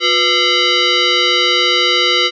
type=tone with frequency modulation; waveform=sine; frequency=493.9 Hz; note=B4; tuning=in tune; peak=-10 dBFS; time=0-2.31 s; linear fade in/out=50 ms; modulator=853 Hz; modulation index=4.7; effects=none